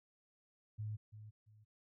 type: tone with echo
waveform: sine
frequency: 107 Hz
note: A2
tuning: 48 cents flat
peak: -39 dBFS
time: 0.78-0.97 s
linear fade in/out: 20 ms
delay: 340 ms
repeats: 2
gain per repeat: -11 dB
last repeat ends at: 1.65 s
effects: none